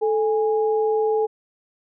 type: tone pair together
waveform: sine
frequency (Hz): 437 / 825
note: A4 / G#5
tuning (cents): -12 / -12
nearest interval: major seventh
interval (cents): 1100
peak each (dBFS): -18 / -26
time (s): 0.01-1.27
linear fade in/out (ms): 20
effects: none